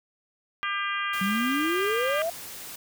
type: harmonic tone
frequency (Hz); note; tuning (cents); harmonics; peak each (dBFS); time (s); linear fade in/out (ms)
399.7; G4; +34; 3 / 4 / 5 / 6 / 7 / 8; -30 / -32 / -34 / -36 / -37 / -38; 0.63-2.22; 0
type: noise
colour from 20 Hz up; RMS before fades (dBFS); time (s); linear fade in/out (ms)
white; -40; 1.13-2.76; 5
type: exponential sweep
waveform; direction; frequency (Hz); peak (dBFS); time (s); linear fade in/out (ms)
sine; up; 186 to 691; -25; 1.21-2.3; 5
effects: none